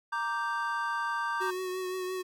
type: chord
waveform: triangle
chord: G minor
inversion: first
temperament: equal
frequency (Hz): 932.3 / 1174.7 / 1568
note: Bb5 / D6 / G6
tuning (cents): 0 / 0 / 0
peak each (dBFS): -32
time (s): 0.12-1.51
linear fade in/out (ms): 10
type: tone with vibrato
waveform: square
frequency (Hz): 370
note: F#4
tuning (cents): 0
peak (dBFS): -33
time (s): 1.4-2.23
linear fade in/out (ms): 20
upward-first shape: triangle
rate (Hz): 5.8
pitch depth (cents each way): 27
effects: none